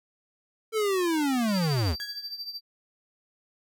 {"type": "linear sweep", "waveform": "square", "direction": "down", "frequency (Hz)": [450.1, 68.1], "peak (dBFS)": -24, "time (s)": [0.72, 1.96], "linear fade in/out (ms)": 50}
{"type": "tone with tremolo", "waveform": "triangle", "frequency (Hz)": 4673, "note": "D8", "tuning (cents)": -9, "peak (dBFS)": -30, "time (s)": [1.47, 2.61], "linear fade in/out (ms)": 50, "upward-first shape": "triangle", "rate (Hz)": 13, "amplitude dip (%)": 80}
{"type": "tone with exponential decay", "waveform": "35% pulse", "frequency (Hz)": 1661.2, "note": "G#6", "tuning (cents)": 0, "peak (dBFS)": -32, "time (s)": [2, 2.39], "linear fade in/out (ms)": 0, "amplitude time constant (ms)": 83}
{"effects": []}